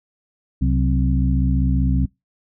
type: harmonic tone with a mistuned harmonic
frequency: 65.41 Hz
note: C2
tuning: in tune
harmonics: 1 / 2 / 3 / 4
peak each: -18 / -21 / -23 / -24 dBFS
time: 0.61-2.06 s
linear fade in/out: 10 ms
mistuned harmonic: 3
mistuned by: -91 cents
effects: noise-tail reverb RT60 0.2 s tail -24 dB re dry